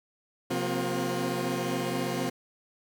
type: tone cluster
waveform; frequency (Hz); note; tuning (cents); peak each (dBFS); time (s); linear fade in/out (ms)
20% pulse; 131.9 / 178 / 232.9 / 259.7 / 356.1; C3 / F3 / A#3 / C4 / F4; +14 / +33 / -1 / -13 / +34; -30; 0.5-2.3; 10
effects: none